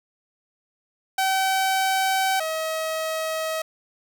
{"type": "tone pair in turn", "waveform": "sawtooth", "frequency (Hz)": [766, 637.6], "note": ["G5", "D#5"], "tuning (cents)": [-40, 42], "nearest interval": "minor third", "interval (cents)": 318, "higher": "first", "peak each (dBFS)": [-16, -21], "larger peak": "first", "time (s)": [[1.18, 2.4], [2.4, 3.62]], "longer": "neither", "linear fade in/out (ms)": 5, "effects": []}